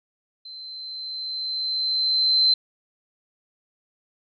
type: tone with level ramp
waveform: sine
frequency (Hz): 4087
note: C8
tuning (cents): -41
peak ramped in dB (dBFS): -37 to -14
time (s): 0.45-2.54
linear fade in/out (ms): 5
effects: none